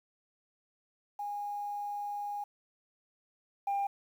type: tone pair in turn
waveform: sine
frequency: 820 / 799 Hz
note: G#5 / G5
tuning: -22 / +33 cents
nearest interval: unison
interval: 45 cents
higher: first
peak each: -34 / -27 dBFS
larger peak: second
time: 1.19-2.44 / 3.67-3.87 s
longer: first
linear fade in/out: 5 ms
effects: tanh soft clip ceiling -27 dBFS + 10-bit